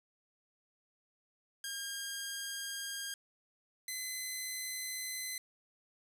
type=tone pair in turn; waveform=10% pulse; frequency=1614 / 2034 Hz; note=G#6 / C7; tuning=-50 / -50 cents; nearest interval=major third; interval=400 cents; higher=second; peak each=-30 / -29 dBFS; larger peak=second; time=1.64-3.14 / 3.88-5.38 s; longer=neither; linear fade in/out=2 ms; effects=none